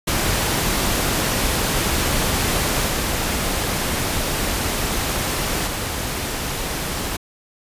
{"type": "noise with level steps", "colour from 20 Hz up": "pink", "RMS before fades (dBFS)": [-20, -22, -25], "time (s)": [0.07, 7.17], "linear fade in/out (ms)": 10, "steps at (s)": [2.88, 5.67], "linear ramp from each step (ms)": 5, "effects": ["resampled to 32000 Hz"]}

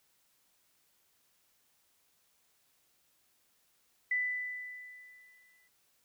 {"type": "tone with exponential decay", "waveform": "sine", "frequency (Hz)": 1992, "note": "B6", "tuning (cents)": 14, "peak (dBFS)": -27, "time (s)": [4.11, 5.68], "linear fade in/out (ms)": 5, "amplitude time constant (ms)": 340, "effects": ["white hiss -72 dBFS RMS until 6.04 s"]}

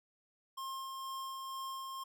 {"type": "tone with tremolo", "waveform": "square", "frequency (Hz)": 1066, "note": "C6", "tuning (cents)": 32, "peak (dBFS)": -40, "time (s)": [0.57, 2.04], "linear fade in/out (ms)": 10, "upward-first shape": "sine", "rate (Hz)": 2.1, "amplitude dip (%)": 25, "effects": []}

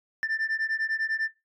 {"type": "beating tone pair", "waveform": "sine", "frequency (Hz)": [1773, 1783], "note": ["A6", "A6"], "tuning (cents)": [13, 22], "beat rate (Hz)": 10, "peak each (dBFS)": -27, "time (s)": [0.23, 1.28], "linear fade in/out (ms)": 0, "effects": ["noise-tail reverb RT60 0.2 s tail -17 dB re dry", "tanh soft clip ceiling -23 dBFS"]}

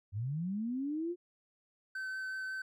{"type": "linear sweep", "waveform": "sine", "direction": "up", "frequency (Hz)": [92.7, 359.4], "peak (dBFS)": -33, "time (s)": [0.12, 1.16], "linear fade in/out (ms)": 50}
{"type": "tone with vibrato", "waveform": "triangle", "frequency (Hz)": 1532, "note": "G6", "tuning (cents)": -40, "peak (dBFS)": -35, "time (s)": [1.95, 2.62], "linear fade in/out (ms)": 5, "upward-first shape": "triangle", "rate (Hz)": 5.5, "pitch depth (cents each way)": 10}
{"effects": []}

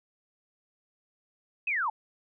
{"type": "linear sweep", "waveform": "sine", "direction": "down", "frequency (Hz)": [2633, 805], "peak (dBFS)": -26, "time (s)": [1.67, 1.9], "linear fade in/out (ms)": 5, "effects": []}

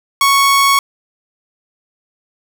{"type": "tone", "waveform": "sawtooth", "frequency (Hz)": 1108.7, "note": "C#6", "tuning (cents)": 0, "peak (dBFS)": -5, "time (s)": [0.21, 0.79], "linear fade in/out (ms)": 2, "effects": []}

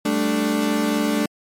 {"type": "chord", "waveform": "35% pulse", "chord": "G suspended second", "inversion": "none", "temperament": "equal", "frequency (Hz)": [196, 220, 293.7], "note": ["G3", "A3", "D4"], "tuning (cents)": [0, 0, 0], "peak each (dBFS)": [-26, -20, -20], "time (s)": [0.05, 1.26], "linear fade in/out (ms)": 5, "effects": ["MP3 64 kbps"]}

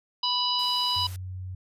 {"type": "harmonic tone", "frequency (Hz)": 987, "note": "B5", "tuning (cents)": -1, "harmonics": [1, 3, 4, 5], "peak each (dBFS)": [-29, -29, -29, -29], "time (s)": [0.23, 1.07], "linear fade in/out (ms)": 5}
{"type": "noise", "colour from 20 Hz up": "white", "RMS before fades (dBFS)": -45, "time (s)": [0.59, 1.16], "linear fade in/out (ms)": 0}
{"type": "tone", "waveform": "sine", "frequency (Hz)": 92.5, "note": "F#2", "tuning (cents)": 0, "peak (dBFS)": -33, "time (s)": [0.96, 1.55], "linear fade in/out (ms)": 5}
{"effects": ["resampled to 32000 Hz"]}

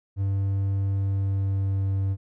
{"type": "tone with pitch glide", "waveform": "triangle", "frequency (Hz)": [98, 97.1], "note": ["G2", "G2"], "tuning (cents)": [0, -16], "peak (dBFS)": -20, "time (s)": [0.16, 2.17], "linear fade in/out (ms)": 50, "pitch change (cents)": -16, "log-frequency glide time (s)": [0.93, 1.93], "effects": []}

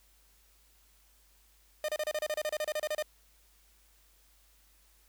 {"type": "tone bursts", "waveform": "45% pulse", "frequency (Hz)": 609, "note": "D#5", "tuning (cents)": -37, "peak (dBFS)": -30, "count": 16, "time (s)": [1.84, 3.025], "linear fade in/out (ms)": 2, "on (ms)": 45, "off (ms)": 31, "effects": ["added 50 Hz sine -65 dBFS peak until 5.08 s", "white hiss -66 dBFS RMS until 5.08 s"]}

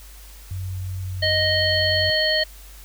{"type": "tone with pitch glide", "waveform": "sine", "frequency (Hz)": [93.1, 92.46], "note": ["F#2", "F#2"], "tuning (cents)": [11, -1], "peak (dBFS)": -26, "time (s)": [0.51, 2.1], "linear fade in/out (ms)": 0, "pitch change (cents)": -12, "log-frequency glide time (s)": [1.24, 1.72]}
{"type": "harmonic tone", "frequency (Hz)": 622.3, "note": "D#5", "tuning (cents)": 0, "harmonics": [1, 3, 5, 7], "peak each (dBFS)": [-23, -23, -25, -22], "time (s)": [1.22, 2.44], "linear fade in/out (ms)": 10}
{"effects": ["added 50 Hz sine -41 dBFS peak until 2.84 s", "white hiss -47 dBFS RMS until 2.84 s"]}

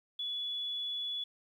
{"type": "tone", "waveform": "sine", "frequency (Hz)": 3416, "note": "G#7", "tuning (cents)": 48, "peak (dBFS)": -34, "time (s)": [0.19, 1.24], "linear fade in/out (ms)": 5, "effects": ["11-bit"]}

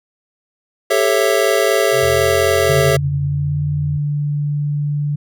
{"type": "chord", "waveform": "square", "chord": "A dominant seventh", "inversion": "third", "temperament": "just", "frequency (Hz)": [396, 440, 550, 660], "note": ["G4", "A4", "C#5", "E5"], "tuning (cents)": [18, 0, -14, 2], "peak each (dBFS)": -19, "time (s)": [0.9, 2.97], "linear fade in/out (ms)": 10}
{"type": "tone with tremolo", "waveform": "sine", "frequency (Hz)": 130.8, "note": "C3", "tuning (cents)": 0, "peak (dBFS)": -24, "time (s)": [1.91, 3.31], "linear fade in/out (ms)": 50, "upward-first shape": "sine", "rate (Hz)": 1.3, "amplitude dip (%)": 70}
{"type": "tone", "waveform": "sine", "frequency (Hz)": 87.31, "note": "F2", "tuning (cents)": 0, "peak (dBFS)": -24, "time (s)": [2.02, 3.98], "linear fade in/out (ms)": 10}
{"type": "tone with pitch glide", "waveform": "sine", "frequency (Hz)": [141.6, 146.26], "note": ["C#3", "D3"], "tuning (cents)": [37, -7], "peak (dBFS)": -16, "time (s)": [2.69, 5.16], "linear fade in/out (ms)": 10, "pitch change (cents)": 56, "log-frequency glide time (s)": [3.25, 3.6]}
{"effects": []}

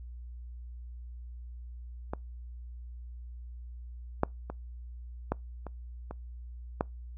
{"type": "clicks", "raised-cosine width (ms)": 1, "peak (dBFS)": [-19, -10, -23, -14, -26, -25, -13], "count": 7, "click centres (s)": [2.135, 4.234, 4.5, 5.32, 5.667, 6.11, 6.809], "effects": ["noise-tail reverb RT60 0.2 s tail -26 dB re dry", "added 60 Hz sine -41 dBFS peak until 7.17 s"]}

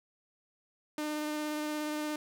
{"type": "tone with vibrato", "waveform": "sawtooth", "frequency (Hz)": 302.2, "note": "D4", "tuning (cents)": 50, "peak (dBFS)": -29, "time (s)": [0.98, 2.16], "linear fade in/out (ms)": 2, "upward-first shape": "sine", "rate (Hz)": 17, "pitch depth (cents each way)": 11, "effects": []}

